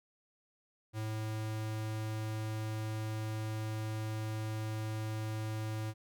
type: tone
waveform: square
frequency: 109 Hz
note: A2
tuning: 16 cents flat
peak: -36 dBFS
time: 0.93-5.94 s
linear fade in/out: 50 ms
effects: none